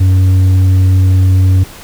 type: tone with tanh clipping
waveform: triangle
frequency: 93.6 Hz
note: F#2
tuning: 20 cents sharp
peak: -6 dBFS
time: 0-1.64 s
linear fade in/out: 10 ms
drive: 9 dB
effects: pink hiss -33 dBFS RMS until 1.83 s